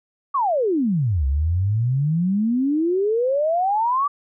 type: exponential two-way sweep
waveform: sine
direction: down then up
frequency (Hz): 1174.7 to 65.6 to 1174.7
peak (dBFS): -17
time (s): 0.34-4.08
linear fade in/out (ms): 10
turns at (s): 1.26
effects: none